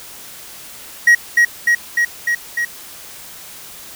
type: tone with echo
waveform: triangle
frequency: 1897 Hz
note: A#6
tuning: 30 cents sharp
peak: -4 dBFS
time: 1.07-1.15 s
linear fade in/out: 5 ms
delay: 300 ms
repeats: 5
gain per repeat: -2 dB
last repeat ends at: 2.65 s
effects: white hiss -36 dBFS RMS until 3.95 s